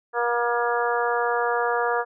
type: harmonic tone with a mistuned harmonic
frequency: 238.7 Hz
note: A#3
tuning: 41 cents sharp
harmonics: 2 / 3 / 4 / 5 / 6 / 7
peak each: -25 / -27 / -28 / -29 / -30 / -30 dBFS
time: 0.13-2.05 s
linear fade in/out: 50 ms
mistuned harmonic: 6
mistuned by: -24 cents
effects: none